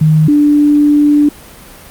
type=tone pair in turn; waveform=sine; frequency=155.56 / 293.7 Hz; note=D#3 / D4; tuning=0 / 0 cents; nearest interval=major seventh; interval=1100 cents; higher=second; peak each=-5 dBFS; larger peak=neither; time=0.01-0.28 / 0.28-1.29 s; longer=second; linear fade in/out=5 ms; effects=pink hiss -35 dBFS RMS until 1.9 s + Opus 32 kbps